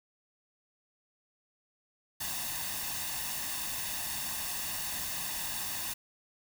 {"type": "noise with comb filter", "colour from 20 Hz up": "white", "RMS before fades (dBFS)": -36, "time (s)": [2.2, 5.94], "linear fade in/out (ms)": 10, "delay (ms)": 1.1, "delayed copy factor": 0.65, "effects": []}